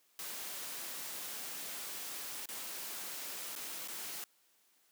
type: noise with dropouts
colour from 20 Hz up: white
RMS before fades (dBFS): -43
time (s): 0.19-4.24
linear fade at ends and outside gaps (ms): 1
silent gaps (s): 2.457-2.488 / 3.553-3.561 / 3.876-3.883
effects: white hiss -71 dBFS RMS until 4.91 s + high-pass 200 Hz 12 dB/octave